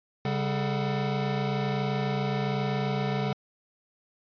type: tone cluster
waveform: square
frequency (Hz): 137 / 198.2 / 438.5 / 748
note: C#3 / G3 / A4 / F#5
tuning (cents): -20 / +19 / -6 / +19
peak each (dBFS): -30 / -32 / -35 / -36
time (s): 0.25-3.33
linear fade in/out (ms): 2
effects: resampled to 11025 Hz